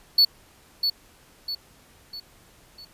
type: tone with echo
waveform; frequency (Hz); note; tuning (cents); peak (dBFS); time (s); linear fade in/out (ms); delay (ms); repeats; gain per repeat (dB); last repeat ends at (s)
triangle; 4435; C#8; 0; -12; 0.18-0.25; 5; 650; 4; -7; 2.85
effects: pink hiss -55 dBFS RMS until 2.93 s + resampled to 32000 Hz